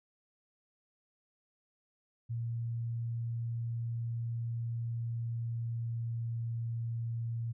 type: tone with pitch glide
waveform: sine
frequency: 116.54 to 115.87 Hz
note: A#2 to A#2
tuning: 0 to -10 cents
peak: -33 dBFS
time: 2.29-7.53 s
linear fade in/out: 20 ms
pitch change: -10 cents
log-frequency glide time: 4.87-6.41 s
effects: none